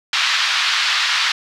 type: band-pass noise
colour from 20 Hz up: white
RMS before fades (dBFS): -18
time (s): 0.13-1.32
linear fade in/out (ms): 2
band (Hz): 1100 to 4400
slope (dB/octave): 24
effects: none